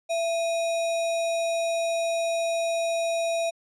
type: tone with sample-and-hold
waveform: sine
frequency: 668 Hz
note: E5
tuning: 23 cents sharp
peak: -23 dBFS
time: 0.09-3.51 s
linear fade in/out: 20 ms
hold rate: 3150 Hz
effects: resampled to 22050 Hz